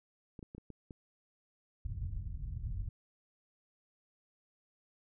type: clicks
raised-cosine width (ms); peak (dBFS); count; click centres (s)
3; -34; 6; 0.392 / 0.428 / 0.549 / 0.581 / 0.703 / 0.908
type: low-pass noise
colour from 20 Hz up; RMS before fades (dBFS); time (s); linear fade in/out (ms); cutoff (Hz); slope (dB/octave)
white; -39; 1.85-2.89; 5; 100; 24
effects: none